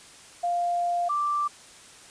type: tone pair in turn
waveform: sine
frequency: 698.5 / 1174.7 Hz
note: F5 / D6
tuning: 0 / 0 cents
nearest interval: major sixth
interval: 900 cents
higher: second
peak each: -23 dBFS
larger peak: neither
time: 0.43-1.09 / 1.09-1.48 s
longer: first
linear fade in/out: 10 ms
effects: white hiss -49 dBFS RMS until 2.1 s + resampled to 22050 Hz